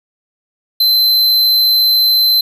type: tone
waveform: square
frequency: 4077 Hz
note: C8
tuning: 46 cents flat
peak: -9 dBFS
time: 0.8-2.41 s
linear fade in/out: 5 ms
effects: none